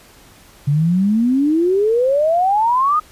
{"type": "exponential sweep", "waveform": "sine", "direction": "up", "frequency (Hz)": [138.59, 1264], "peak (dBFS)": -12, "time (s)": [0.67, 3], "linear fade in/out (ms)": 10, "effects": ["pink hiss -46 dBFS RMS until 3.11 s", "resampled to 32000 Hz"]}